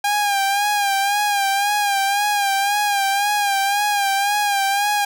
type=tone with vibrato; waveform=sawtooth; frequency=807 Hz; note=G#5; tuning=50 cents flat; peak=-13 dBFS; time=0.04-5.05 s; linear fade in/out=5 ms; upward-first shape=sine; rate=1.9 Hz; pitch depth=52 cents each way; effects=none